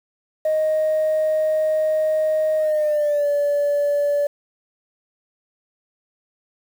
sine tone with pitch glide, 623 to 577.9 Hz, D#5 to D5, +2 to -28 cents, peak -15 dBFS, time 0.45-4.27 s, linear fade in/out 5 ms, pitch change -130 cents, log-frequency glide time 2.58-3.27 s, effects tanh soft clip ceiling -14 dBFS + 7-bit

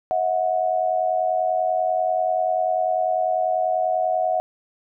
sine tone pair together, 640 / 730.2 Hz, D#5 / F#5, +49 / -23 cents, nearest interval major second, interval 228 cents, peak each -22 / -21 dBFS, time 0.11-4.4 s, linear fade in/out 0 ms, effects none

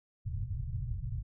white low-pass noise, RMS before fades -36 dBFS, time 0.25-1.23 s, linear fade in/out 10 ms, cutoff 130 Hz, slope 48 dB/octave, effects none

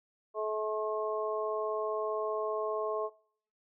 harmonic tone, 215.2 Hz, A3, 38 cents flat, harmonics 2 / 3 / 4 / 5, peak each -34 / -35 / -46 / -37 dBFS, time 0.34-3.1 s, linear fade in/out 50 ms, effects noise-tail reverb RT60 0.6 s tail -22 dB re dry

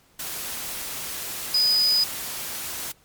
sine tone in noise, 4978 Hz, D#8, in tune, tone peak -17 dBFS, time 1.54-2.04 s, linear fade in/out 5 ms, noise white, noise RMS -32 dBFS, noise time 0.19-2.92 s, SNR +12 dB, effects pink hiss -59 dBFS RMS until 3.04 s + MP3 96 kbps

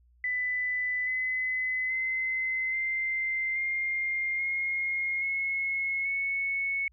sine tone with pitch steps, 1996 / 2025 / 2054 / 2084 / 2115 / 2145 / 2177 / 2208 Hz, B6 / B6 / C7 / C7 / C7 / C7 / C#7 / C#7, +18 / +43 / -33 / -7 / +18 / +42 / -32 / -7 cents, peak -27 dBFS, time 0.24-6.88 s, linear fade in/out 2 ms, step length 830 ms, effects added 60 Hz sine -59 dBFS peak until 6.92 s

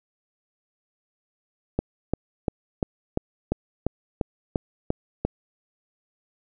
click train, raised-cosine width 2 ms, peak -9 dBFS, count 11, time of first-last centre 1.79-5.25 s, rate 2.89 Hz, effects none

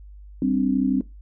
sine chord, G suspended fourth, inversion none, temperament equal, 196 / 261.6 / 293.7 Hz, G3 / C4 / D4, 0 / 0 / 0 cents, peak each -25 / -20 / -25 dBFS, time 0.42-1.01 s, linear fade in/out 2 ms, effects noise-tail reverb RT60 0.2 s tail -19 dB re dry + added 50 Hz sine -40 dBFS peak until 1.21 s

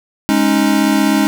square chord, Ab suspended fourth, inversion none, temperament equal with one note detuned, 207.7 / 275.1 / 311.1 Hz, Ab3 / Db4 / Eb4, 0 / -13 / 0 cents, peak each -16 dBFS, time 0.29-1.27 s, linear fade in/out 0 ms, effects none

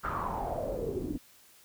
pink noise with low-pass filter sweep, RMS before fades -34 dBFS, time 0.03-1.18 s, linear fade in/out 20 ms, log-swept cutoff 1400 to 280 Hz, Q 7.5, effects white hiss -59 dBFS RMS until 1.64 s

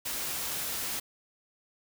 white noise, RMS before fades -34 dBFS, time 0.05-1 s, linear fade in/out 10 ms, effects none

